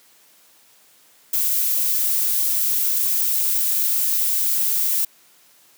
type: noise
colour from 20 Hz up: violet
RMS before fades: -20 dBFS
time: 1.33-5.05 s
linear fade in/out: 5 ms
effects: white hiss -54 dBFS RMS until 5.77 s + high-pass 150 Hz 12 dB/octave